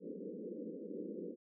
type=band-pass noise; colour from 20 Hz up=white; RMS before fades=-45 dBFS; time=0-1.36 s; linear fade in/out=50 ms; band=180 to 510 Hz; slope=96 dB/octave; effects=none